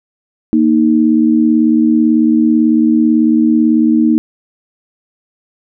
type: tone pair together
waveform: sine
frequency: 233.1 / 311.2 Hz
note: A#3 / D#4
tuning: 0 / 0 cents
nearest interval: perfect fourth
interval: 500 cents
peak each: -10 dBFS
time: 0.53-4.18 s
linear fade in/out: 0 ms
effects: none